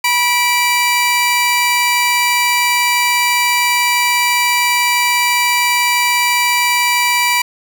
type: tone pair together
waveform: sawtooth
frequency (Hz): 974 / 2333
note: B5 / D7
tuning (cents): -24 / -12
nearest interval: octave + minor third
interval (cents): 1512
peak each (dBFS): -11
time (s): 0.04-7.42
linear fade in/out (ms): 5
effects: 7-bit